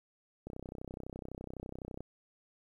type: click train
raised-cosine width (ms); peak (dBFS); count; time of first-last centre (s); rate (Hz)
2; -29; 50; 0.47-2.006; 31.9
effects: 11-bit